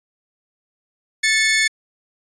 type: tone pair together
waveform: sawtooth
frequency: 1760 / 2194 Hz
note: A6 / C#7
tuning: 0 / -18 cents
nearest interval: major third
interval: 382 cents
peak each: -14 dBFS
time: 1.23-1.68 s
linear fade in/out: 10 ms
effects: resampled to 22050 Hz